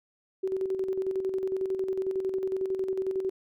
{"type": "tone with tremolo", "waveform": "sine", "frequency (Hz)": 380.4, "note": "F#4", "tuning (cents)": 48, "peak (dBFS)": -25, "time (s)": [0.43, 3.3], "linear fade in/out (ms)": 10, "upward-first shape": "square", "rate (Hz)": 11, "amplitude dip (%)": 50, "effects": []}